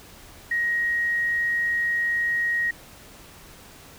sine tone, 1885 Hz, A#6, 19 cents sharp, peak -21 dBFS, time 0.51-2.71 s, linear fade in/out 5 ms, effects pink hiss -47 dBFS RMS until 3.98 s

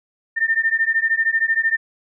sine beating tone pair, 1800 / 1813 Hz, A6 / A#6, +39 / -49 cents, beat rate 13 Hz, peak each -19 dBFS, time 0.36-1.77 s, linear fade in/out 20 ms, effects none

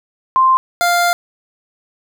sine / 25% pulse tone pair in turn, 1046.5 / 698.5 Hz, C6 / F5, 0 / 0 cents, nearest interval perfect fifth, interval 700 cents, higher first, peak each -8 dBFS, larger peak neither, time 0.36-0.57 / 0.81-1.13 s, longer second, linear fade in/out 0 ms, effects none

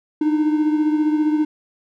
triangle beating tone pair, 303.6 / 318.6 Hz, D#4 / D#4, -42 / +41 cents, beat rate 15 Hz, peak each -14 / -22 dBFS, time 0.21-1.45 s, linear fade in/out 5 ms, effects none

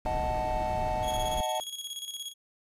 brown noise, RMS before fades -35 dBFS, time 0.05-1.41 s, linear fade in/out 2 ms
triangle chord, D# diminished, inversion none, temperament equal, 622.3 / 740 / 880 Hz, D#5 / F#5 / A5, 0 / 0 / 0 cents, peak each -31 dBFS, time 0.06-1.6 s, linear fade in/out 0 ms
sawtooth tone with tremolo, 3322 Hz, G#7, in tune, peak -31 dBFS, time 1.02-2.34 s, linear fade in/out 50 ms, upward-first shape square, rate 17 Hz, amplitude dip 60%
effects resampled to 32000 Hz

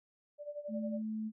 sine tone with tremolo, 587.3 Hz, D5, in tune, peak -37 dBFS, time 0.38-1.02 s, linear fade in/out 50 ms, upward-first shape sine, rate 11 Hz, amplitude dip 80%
sine tone, 217.7 Hz, A3, 18 cents flat, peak -35 dBFS, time 0.68-1.32 s, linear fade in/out 50 ms
effects none

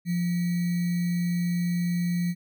sine tone with sample-and-hold, 174.61 Hz, F3, in tune, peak -23 dBFS, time 0.05-2.35 s, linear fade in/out 50 ms, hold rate 2100 Hz, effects none

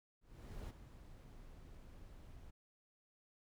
brown noise with ADSR envelope, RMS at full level -45 dBFS, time 0.21-2.51 s, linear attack 480 ms, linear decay 25 ms, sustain -11 dB, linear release 13 ms, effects none

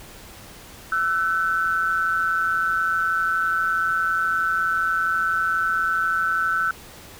sine tone pair together, 1331.7 / 1504 Hz, E6 / F#6, +17 / +28 cents, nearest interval major second, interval 211 cents, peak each -22 dBFS, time 0.92-6.71 s, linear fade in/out 2 ms, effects pink hiss -43 dBFS RMS until 7.19 s

